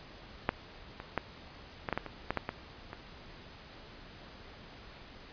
clicks, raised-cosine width 0.5 ms, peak -11 / -26 / -14 / -18 / -15 / -16 / -25 / -15 / -15 / -18 / -26 dBFS, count 11, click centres 0.491 / 1.001 / 1.177 / 1.888 / 1.927 / 1.976 / 2.063 / 2.306 / 2.373 / 2.491 / 2.931 s, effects pink hiss -51 dBFS RMS until 5.32 s + resampled to 11025 Hz

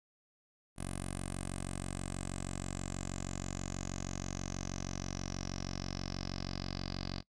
10% pulse tone with low-pass filter sweep, 46.25 Hz, F#1, in tune, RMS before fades -40 dBFS, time 0.76-7.23 s, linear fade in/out 50 ms, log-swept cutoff 9600 to 4700 Hz, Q 8, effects noise-tail reverb RT60 0.1 s tail -22 dB re dry

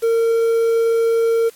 triangle tone with quantisation, 458 Hz, A#4, 31 cents flat, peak -11 dBFS, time 0.02-1.5 s, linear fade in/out 20 ms, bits 6, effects white hiss -47 dBFS RMS until 1.55 s + MP3 64 kbps

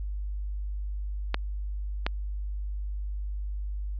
clicks, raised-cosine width 0.3 ms, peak -10 dBFS, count 2, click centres 1.344 / 2.065 s, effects added 50 Hz sine -30 dBFS peak until 3.99 s + resampled to 11025 Hz

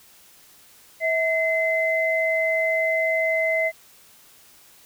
sine tone pair together, 647 / 2054 Hz, E5 / C7, -32 / -33 cents, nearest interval octave + minor sixth, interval 1999 cents, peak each -22 dBFS, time 1-3.72 s, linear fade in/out 50 ms, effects white hiss -52 dBFS RMS until 4.85 s

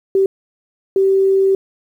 sine tone bursts at uneven times, 386.8 Hz, G4, 23 cents flat, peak -10 dBFS, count 2, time 0.15-0.26 / 0.96-1.55 s, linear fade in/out 2 ms, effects 8-bit

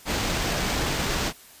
pink noise with sample-and-hold, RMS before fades -26 dBFS, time 0.05-1.33 s, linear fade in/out 50 ms, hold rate 11025 Hz, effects white hiss -49 dBFS RMS until 1.6 s + resampled to 32000 Hz

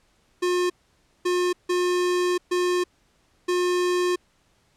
square tone bursts at uneven times, 358 Hz, F4, 43 cents sharp, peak -21 dBFS, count 5, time 0.42-0.7 / 1.25-1.53 / 1.69-2.38 / 2.51-2.84 / 3.48-4.16 s, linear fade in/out 10 ms, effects pink hiss -64 dBFS RMS until 4.76 s + low-pass 9000 Hz 12 dB/octave

